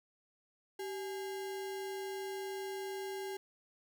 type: tone with sample-and-hold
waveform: sine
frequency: 386.4 Hz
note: G4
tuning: 25 cents flat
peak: -38 dBFS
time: 0.79-3.37 s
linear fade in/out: 5 ms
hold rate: 1225 Hz
effects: none